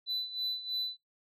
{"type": "tone with tremolo", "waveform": "sine", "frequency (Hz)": 3993, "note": "B7", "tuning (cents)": 18, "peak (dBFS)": -28, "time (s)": [0.06, 0.97], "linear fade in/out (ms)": 50, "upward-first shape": "sine", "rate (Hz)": 3.1, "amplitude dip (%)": 80, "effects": ["noise-tail reverb RT60 0.2 s tail -23 dB re dry", "tanh soft clip ceiling -29 dBFS"]}